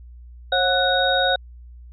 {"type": "tone cluster", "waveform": "sine", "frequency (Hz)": [541, 728, 1483, 3760], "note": ["C#5", "F#5", "F#6", "A#7"], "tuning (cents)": [-42, -28, 4, 14], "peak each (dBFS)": -22, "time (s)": [0.52, 1.36], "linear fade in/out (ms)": 5, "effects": ["added 60 Hz sine -39 dBFS peak until 1.92 s"]}